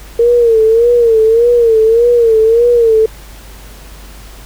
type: tone with vibrato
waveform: sine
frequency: 460.3 Hz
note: A#4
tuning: 22 cents flat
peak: -5 dBFS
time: 0.19-3.06 s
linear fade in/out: 5 ms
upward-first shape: sine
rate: 1.7 Hz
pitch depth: 83 cents each way
effects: added 50 Hz sine -32 dBFS peak until 4.45 s + pink hiss -37 dBFS RMS until 4.45 s